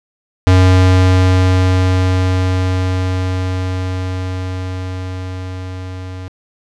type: tone with level ramp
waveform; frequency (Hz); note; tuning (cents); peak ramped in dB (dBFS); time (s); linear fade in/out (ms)
square; 92.5; F#2; 0; -6 to -26; 0.47-6.28; 0
effects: low-pass 6000 Hz 12 dB/octave